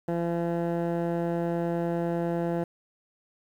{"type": "tone with low-pass filter", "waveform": "15% pulse", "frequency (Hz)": 170.1, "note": "F3", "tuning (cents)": -45, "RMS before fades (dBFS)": -28, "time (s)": [0.08, 2.64], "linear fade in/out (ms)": 5, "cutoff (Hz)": 960, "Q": 0.84, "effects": ["9-bit"]}